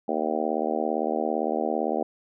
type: harmonic tone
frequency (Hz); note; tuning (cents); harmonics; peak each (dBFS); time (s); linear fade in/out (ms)
77.7; D#2; -2; 3 / 4 / 5 / 6 / 7 / 8 / 9 / 10; -32 / -32 / -32 / -32 / -32 / -32 / -32 / -32; 0.08-2.03; 5
effects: none